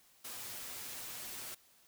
white noise with comb filter, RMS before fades -45 dBFS, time 0.24-1.55 s, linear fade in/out 10 ms, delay 8.2 ms, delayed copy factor +0.5, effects white hiss -66 dBFS RMS until 1.87 s

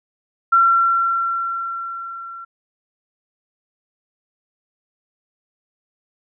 sine tone with level ramp, 1361 Hz, F6, 45 cents flat, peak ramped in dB -9 to -32 dBFS, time 0.52-2.45 s, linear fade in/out 10 ms, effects none

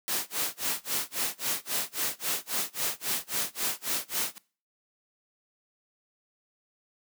white noise with tremolo, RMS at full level -28 dBFS, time 0.08-4.38 s, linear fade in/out 0 ms, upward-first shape sine, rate 3.7 Hz, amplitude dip 100%, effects noise-tail reverb RT60 0.4 s tail -21 dB re dry + high-pass 150 Hz 12 dB/octave

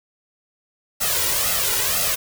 white noise with flanger, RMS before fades -21 dBFS, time 1-2.16 s, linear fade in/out 20 ms, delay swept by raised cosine 1.5 to 2.11 ms, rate 2 Hz, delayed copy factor +0.75, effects none

